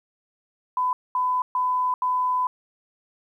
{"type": "tone bursts at uneven times", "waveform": "sine", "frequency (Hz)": 1004, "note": "B5", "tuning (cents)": 28, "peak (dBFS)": -20, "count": 4, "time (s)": [[0.77, 0.93], [1.15, 1.42], [1.55, 1.94], [2.02, 2.47]], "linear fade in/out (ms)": 2, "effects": ["10-bit"]}